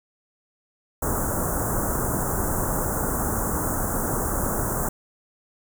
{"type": "band-stop noise", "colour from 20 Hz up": "pink", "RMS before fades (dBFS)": -25, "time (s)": [1.02, 4.89], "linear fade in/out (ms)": 5, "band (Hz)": [1500, 6900], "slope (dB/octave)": 48, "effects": []}